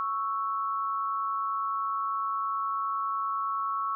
sine tone pair together, 1108.7 / 1318.5 Hz, C#6 / E6, 0 / 0 cents, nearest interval minor third, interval 300 cents, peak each -29 / -32 dBFS, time 0-3.95 s, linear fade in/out 0 ms, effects none

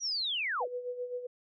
sine linear sweep, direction down, 5920 to 342.9 Hz, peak -30 dBFS, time 0-0.68 s, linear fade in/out 50 ms
sine tone with tremolo, 493.5 Hz, B4, 1 cent flat, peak -32 dBFS, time 0.6-1.27 s, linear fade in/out 10 ms, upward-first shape sine, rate 7.7 Hz, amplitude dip 65%
effects none

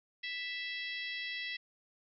harmonic tone, 659.3 Hz, E5, in tune, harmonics 3 / 4 / 5 / 6 / 7 / 8, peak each -40 / -44 / -44 / -47 / -51 / -51 dBFS, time 0.23-1.57 s, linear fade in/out 10 ms, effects none

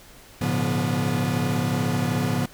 45% pulse tone cluster, 106.6 / 120.2 / 143 / 175.2 / 245.3 Hz, G#2 / B2 / D3 / F3 / B3, +46 / -46 / -46 / +6 / -12 cents, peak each -29 / -32 / -27 / -28 / -27 dBFS, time 0.41-2.46 s, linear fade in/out 5 ms, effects pink hiss -48 dBFS RMS until 2.53 s

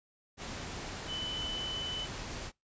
sine tone in noise, 3011 Hz, F#7, 30 cents sharp, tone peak -35 dBFS, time 1.07-2.08 s, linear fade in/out 50 ms, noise pink, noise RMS -41 dBFS, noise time 0.37-2.52 s, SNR +3 dB, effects noise-tail reverb RT60 0.2 s tail -25 dB re dry + resampled to 16000 Hz

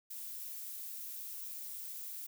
violet noise with amplitude modulation, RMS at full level -43 dBFS, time 0.1-2.27 s, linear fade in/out 10 ms, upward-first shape sine, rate 275 Hz, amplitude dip 30%, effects none

